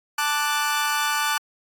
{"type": "chord", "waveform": "sawtooth", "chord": "D major", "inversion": "second", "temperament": "equal", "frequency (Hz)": [880, 1174.7, 1480], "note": ["A5", "D6", "F#6"], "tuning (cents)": [0, 0, 0], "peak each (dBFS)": -22, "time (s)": [0.18, 1.38], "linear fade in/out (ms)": 5, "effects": ["AAC 64 kbps"]}